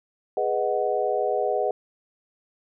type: chord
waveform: sine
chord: G# minor seventh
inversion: none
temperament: equal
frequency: 415.3 / 493.9 / 622.3 / 740 Hz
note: G#4 / B4 / D#5 / F#5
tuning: 0 / 0 / 0 / 0 cents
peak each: -27 dBFS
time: 0.37-1.71 s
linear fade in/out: 2 ms
effects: none